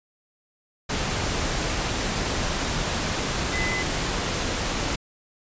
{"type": "tone in noise", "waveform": "sine", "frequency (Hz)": 2023, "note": "B6", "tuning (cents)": 41, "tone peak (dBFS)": -27, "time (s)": [3.53, 3.83], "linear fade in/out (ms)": 10, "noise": "pink", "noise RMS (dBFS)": -26, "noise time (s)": [0.89, 4.96], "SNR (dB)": -4, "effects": ["resampled to 16000 Hz"]}